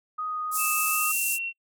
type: tone with vibrato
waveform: sine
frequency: 1244.5 Hz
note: D#6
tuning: in tune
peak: -28 dBFS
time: 0.18-1.12 s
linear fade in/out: 10 ms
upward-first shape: triangle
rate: 3.2 Hz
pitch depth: 8 cents each way
type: band-pass noise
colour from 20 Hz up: white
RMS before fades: -28 dBFS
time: 0.51-1.39 s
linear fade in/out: 50 ms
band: 7000 to 14000 Hz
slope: 24 dB/octave
type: tone with pitch glide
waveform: sine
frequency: 2636 to 2726 Hz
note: E7 to F7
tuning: -1 to -43 cents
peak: -28 dBFS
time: 0.57-1.53 s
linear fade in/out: 50 ms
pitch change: +58 cents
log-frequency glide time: 0.9-1.13 s
effects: noise-tail reverb RT60 0.1 s tail -26 dB re dry